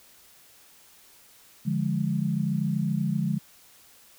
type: chord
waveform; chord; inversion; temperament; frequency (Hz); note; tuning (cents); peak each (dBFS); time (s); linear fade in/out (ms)
sine; D diminished; none; equal; 146.83 / 174.61 / 207.7; D3 / F3 / Ab3; 0 / 0 / 0; -28; 1.65-3.39; 20
effects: white hiss -55 dBFS RMS until 4.18 s